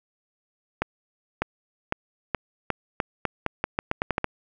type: accelerating click train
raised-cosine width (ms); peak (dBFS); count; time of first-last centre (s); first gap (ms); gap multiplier
0.5; -8; 15; 0.82-4.243; 600; 0.84
effects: none